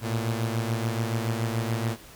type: beating tone pair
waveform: sawtooth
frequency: 112.2 / 119.2 Hz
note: A2 / A#2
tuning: +34 / +39 cents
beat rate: 7 Hz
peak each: -23 / -27 dBFS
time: 0.01-1.97 s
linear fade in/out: 50 ms
effects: pink hiss -48 dBFS RMS until 2.15 s